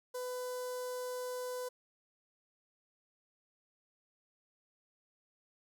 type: tone with notch filter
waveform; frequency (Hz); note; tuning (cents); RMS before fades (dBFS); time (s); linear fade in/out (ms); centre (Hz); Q
sawtooth; 500; B4; +21; -40; 0.14-1.69; 10; 2400; 0.51
effects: none